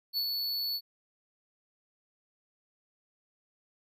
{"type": "tone with ADSR envelope", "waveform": "square", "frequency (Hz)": 4435, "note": "C#8", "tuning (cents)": 0, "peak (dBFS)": -28, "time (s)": [0.13, 0.81], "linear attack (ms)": 43, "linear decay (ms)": 74, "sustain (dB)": -3, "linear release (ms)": 55, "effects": []}